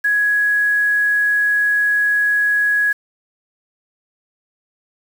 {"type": "tone with quantisation", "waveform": "sine", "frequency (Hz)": 1671, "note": "G#6", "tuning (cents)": 10, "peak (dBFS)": -13, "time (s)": [0.04, 2.93], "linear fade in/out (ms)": 10, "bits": 6, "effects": []}